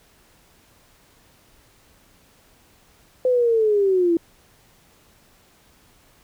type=linear sweep; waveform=sine; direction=down; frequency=513 to 329.6 Hz; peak=-15 dBFS; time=3.25-4.17 s; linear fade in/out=2 ms; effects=pink hiss -56 dBFS RMS until 6.23 s